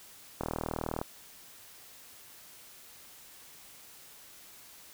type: click train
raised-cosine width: 1 ms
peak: -18 dBFS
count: 25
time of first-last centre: 0.41-1.015 s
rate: 39.7 Hz
effects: white hiss -53 dBFS RMS until 4.93 s